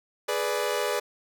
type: chord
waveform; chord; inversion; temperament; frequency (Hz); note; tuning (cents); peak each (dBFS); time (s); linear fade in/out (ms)
sawtooth; G# diminished; none; equal with one note detuned; 419.2 / 493.9 / 587.3; G#4 / B4 / D5; +16 / 0 / 0; -26; 0.28-1; 10
effects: none